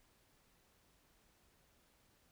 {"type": "silence", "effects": ["pink hiss -72 dBFS RMS until 2.31 s"]}